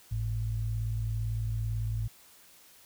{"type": "tone pair together", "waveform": "sine", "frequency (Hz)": [51.77, 109.7], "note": ["G#1", "A2"], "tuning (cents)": [-5, -5], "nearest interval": "octave + minor second", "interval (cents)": 1300, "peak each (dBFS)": [-34, -30], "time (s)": [0.11, 2.08], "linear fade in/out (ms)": 10, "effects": ["white hiss -57 dBFS RMS until 2.85 s"]}